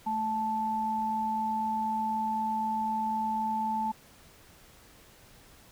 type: tone pair together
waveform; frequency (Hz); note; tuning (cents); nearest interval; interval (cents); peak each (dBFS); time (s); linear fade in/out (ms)
sine; 219 / 876; A3 / A5; -8 / -8; 2 octaves; 2400; -35 / -28; 0.06-3.92; 10
effects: pink hiss -56 dBFS RMS until 5.71 s